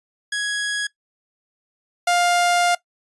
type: tone pair in turn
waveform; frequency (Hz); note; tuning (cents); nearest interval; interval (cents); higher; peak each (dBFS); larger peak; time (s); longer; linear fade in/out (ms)
sawtooth; 1665 / 703.1; G#6 / F5; +4 / +11; octave + minor third; 1493; first; -18 / -12; second; 0.32-0.87 / 2.07-2.75; second; 5
effects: noise-tail reverb RT60 0.1 s tail -19 dB re dry + resampled to 24000 Hz